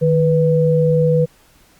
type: tone pair together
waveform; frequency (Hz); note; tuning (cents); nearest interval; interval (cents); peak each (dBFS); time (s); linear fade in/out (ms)
sine; 155.2 / 492.7; D#3 / B4; -4 / -4; octave + minor sixth; 2000; -14 / -14; 0.01-1.26; 20
effects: pink hiss -52 dBFS RMS until 1.79 s + Opus 48 kbps